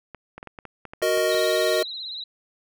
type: clicks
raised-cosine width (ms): 0.5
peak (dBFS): -23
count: 11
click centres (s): 0.147 / 0.38 / 0.429 / 0.473 / 0.588 / 0.653 / 0.853 / 0.935 / 1.018 / 1.175 / 1.347
type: chord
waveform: square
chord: D# minor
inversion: first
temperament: equal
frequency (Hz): 370 / 466.2 / 622.3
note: F#4 / A#4 / D#5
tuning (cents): 0 / 0 / 0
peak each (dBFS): -26 / -26 / -23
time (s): 1.02-1.83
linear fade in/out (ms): 5
type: tone with vibrato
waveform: sine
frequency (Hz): 3951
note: B7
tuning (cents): 0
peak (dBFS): -31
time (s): 1.29-2.24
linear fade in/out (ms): 5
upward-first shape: triangle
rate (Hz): 17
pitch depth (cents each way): 95
effects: none